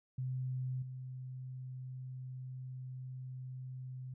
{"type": "tone with level steps", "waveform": "sine", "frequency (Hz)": 128.7, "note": "C3", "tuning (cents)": -28, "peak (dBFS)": [-35, -42], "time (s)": [0.18, 4.14], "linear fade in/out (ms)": 5, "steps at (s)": 0.82, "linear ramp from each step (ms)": 5, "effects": []}